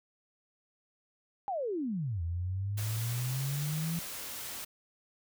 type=exponential two-way sweep; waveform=sine; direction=down then up; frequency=830.6 to 82.41 to 170.4 Hz; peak=-31 dBFS; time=1.48-3.99 s; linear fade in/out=0 ms; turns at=2.22 s
type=noise; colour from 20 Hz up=white; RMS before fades=-41 dBFS; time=2.77-4.65 s; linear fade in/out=10 ms
effects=none

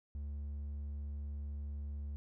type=tone with hard clipping; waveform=sine; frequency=72.2 Hz; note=D2; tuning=29 cents flat; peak=-40 dBFS; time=0.15-2.16 s; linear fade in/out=0 ms; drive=3 dB; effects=none

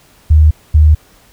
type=tone pair in turn; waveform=sine; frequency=77 / 76.57 Hz; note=D#2 / D#2; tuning=-17 / -27 cents; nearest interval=unison; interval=10 cents; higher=first; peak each=-3 dBFS; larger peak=neither; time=0.3-0.51 / 0.74-0.95 s; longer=neither; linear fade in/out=10 ms; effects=pink hiss -47 dBFS RMS until 1.32 s

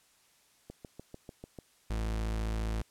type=click train; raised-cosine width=2 ms; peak=-30 dBFS; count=7; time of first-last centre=0.7-1.588 s; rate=6.76 Hz
type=tone; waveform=40% pulse; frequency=54.7 Hz; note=A1; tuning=9 cents flat; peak=-30 dBFS; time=1.9-2.82 s; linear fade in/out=5 ms
effects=white hiss -66 dBFS RMS until 2.9 s + low-pass 11000 Hz 12 dB/octave

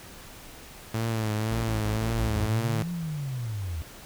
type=tone with vibrato; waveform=sawtooth; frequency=110.5 Hz; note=A2; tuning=8 cents sharp; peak=-22 dBFS; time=0.94-2.83 s; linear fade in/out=5 ms; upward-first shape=triangle; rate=1.9 Hz; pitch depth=73 cents each way
type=tone bursts; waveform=45% pulse; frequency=55 Hz; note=A1; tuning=in tune; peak=-31 dBFS; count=6; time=1.51-2.47 s; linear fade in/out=5 ms; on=130 ms; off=36 ms
type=linear two-way sweep; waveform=sine; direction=up then down; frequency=39 to 176.7 to 75.2 Hz; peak=-29 dBFS; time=2.14-3.82 s; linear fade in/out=0 ms; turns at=2.91 s
effects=pink hiss -46 dBFS RMS until 4.05 s

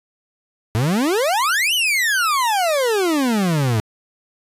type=exponential two-way sweep; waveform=40% pulse; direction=up then down; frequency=103.83 to 3100 to 103.83 Hz; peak=-15 dBFS; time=0.75-3.8 s; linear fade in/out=0 ms; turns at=1.74 s; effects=resampled to 32000 Hz

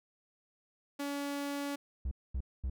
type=tone; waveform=sawtooth; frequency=283.8 Hz; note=C#4; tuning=41 cents sharp; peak=-31 dBFS; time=0.99-1.76 s; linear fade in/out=10 ms
type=tone bursts; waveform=triangle; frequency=64.4 Hz; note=C2; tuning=27 cents flat; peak=-30 dBFS; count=3; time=2.05-2.699 s; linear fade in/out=5 ms; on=63 ms; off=230 ms
effects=none

